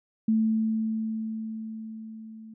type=tone with level ramp; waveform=sine; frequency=220.7 Hz; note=A3; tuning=5 cents sharp; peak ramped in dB=-19 to -42 dBFS; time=0.28-2.54 s; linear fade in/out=5 ms; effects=none